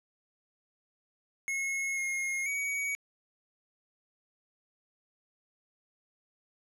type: tone with pitch steps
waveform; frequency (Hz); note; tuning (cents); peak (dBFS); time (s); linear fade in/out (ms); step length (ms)
square; 2173 / 2148 / 2255; C#7 / C7 / C#7; -35 / +45 / +29; -31; 1.48-2.95; 0; 490
effects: low-pass 12000 Hz 12 dB/octave